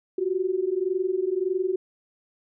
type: tone pair together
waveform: sine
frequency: 360 / 381.7 Hz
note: F#4 / G4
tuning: -47 / -46 cents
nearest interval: minor second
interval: 101 cents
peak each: -26 / -25 dBFS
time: 0.18-1.76 s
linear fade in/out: 5 ms
effects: none